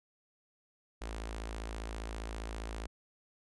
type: tone with notch filter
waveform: sawtooth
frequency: 55 Hz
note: A1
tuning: in tune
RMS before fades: -41 dBFS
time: 1.01-2.87 s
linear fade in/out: 10 ms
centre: 130 Hz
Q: 0.52
effects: resampled to 24000 Hz